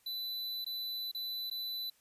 square tone with dropouts, 3993 Hz, B7, 18 cents sharp, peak -37 dBFS, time 0.06-1.9 s, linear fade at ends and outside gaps 5 ms, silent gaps 0.646-0.663 / 1.115-1.147 / 1.5-1.511 s, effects white hiss -69 dBFS RMS until 2 s + resampled to 32000 Hz

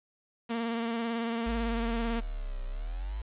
sawtooth tone with vibrato, 231.1 Hz, A#3, 15 cents flat, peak -26 dBFS, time 0.49-2.21 s, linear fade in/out 20 ms, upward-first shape sine, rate 18 Hz, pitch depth 30 cents each way
sine exponential two-way sweep, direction down then up, 55 to 30.87 to 55 Hz, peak -32 dBFS, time 1.46-3.22 s, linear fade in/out 10 ms, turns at 2.65 s
effects resampled to 8000 Hz + 8-bit

